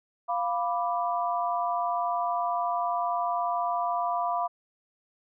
sine chord, B diminished, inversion second, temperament equal, 698.5 / 987.8 / 1174.7 Hz, F5 / B5 / D6, 0 / 0 / 0 cents, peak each -28 / -30 / -32 dBFS, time 0.28-4.48 s, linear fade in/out 20 ms, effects none

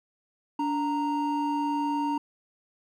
triangle tone pair together, 290 / 929.2 Hz, D4 / A#5, -22 / -6 cents, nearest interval octave + minor sixth, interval 2016 cents, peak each -26 dBFS, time 0.59-2.18 s, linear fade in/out 5 ms, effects none

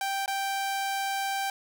sawtooth tone with dropouts, 784 Hz, G5, in tune, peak -24 dBFS, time 0.01-1.5 s, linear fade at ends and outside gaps 2 ms, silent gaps 0.26-0.278 s, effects none

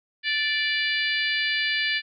harmonic tone, 585 Hz, D5, 7 cents flat, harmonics 3 / 4 / 5 / 6 / 7 / 8, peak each -26 / -28 / -30 / -32 / -33 / -34 dBFS, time 0.23-2.02 s, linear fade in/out 50 ms, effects none

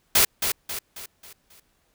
white noise with echo, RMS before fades -17 dBFS, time 0.15-0.25 s, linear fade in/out 5 ms, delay 270 ms, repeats 5, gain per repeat -7 dB, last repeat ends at 1.6 s, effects pink hiss -67 dBFS RMS until 1.94 s

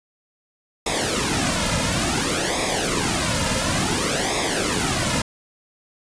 pink noise with flanger, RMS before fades -22 dBFS, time 0.86-5.22 s, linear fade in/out 5 ms, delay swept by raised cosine 0.67 to 2.67 ms, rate 0.57 Hz, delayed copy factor -0.75, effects resampled to 22050 Hz

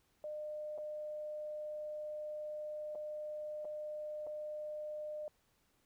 sine tone with dropouts, 605 Hz, D#5, 49 cents flat, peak -40 dBFS, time 0.24-5.28 s, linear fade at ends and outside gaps 1 ms, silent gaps 0.778-0.784 / 2.95-2.955 / 3.647-3.652 / 4.267-4.271 s, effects pink hiss -75 dBFS RMS until 5.85 s

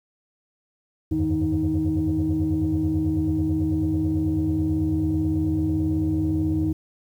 sine tone cluster, 79.8 / 88.9 / 98.1 / 153.9 / 314 Hz, D#2 / F2 / G2 / D#3 / D#4, +44 / +31 / +2 / -19 / +16 cents, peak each -28 / -28 / -30 / -28 / -21 dBFS, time 1.11-6.73 s, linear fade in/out 10 ms, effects tanh soft clip ceiling -14 dBFS + 9-bit

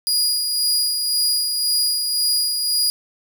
sawtooth tone with tremolo, 4882 Hz, D#8, 34 cents flat, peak -13 dBFS, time 0.07-2.9 s, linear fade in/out 0 ms, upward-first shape sine, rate 1.9 Hz, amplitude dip 40%, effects none

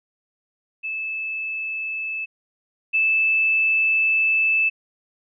sine tone pair in turn, 2618 / 2628 Hz, E7 / E7, -13 / -6 cents, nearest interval unison, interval 7 cents, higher second, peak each -25 / -16 dBFS, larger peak second, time 0.83-2.26 / 2.93-4.7 s, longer second, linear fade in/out 20 ms, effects none

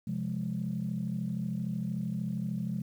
sine chord, F minor, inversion second, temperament equal, 130.81 / 174.61 / 207.7 Hz, C3 / F3 / Ab3, 0 / 0 / 0 cents, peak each -36 / -34 / -34 dBFS, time 0.07-2.82 s, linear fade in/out 5 ms, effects tanh soft clip ceiling -23 dBFS + 10-bit

